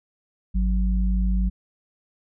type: tone pair together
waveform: sine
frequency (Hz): 51.91 / 185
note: G#1 / F#3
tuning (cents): 0 / 0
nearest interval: octave + minor seventh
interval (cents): 2200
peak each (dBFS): -19 / -26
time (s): 0.54-1.5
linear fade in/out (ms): 20
effects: none